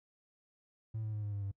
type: tone with pitch steps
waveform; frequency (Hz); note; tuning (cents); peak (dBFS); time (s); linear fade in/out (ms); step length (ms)
triangle; 110.5 / 108.04 / 105.63 / 103.28 / 100.98 / 98.73; A2 / A2 / G#2 / G#2 / G#2 / G2; +8 / -31 / +30 / -9 / -48 / +13; -33; 0.94-1.516; 10; 96
effects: noise-tail reverb RT60 0.1 s tail -24 dB re dry + tanh soft clip ceiling -30 dBFS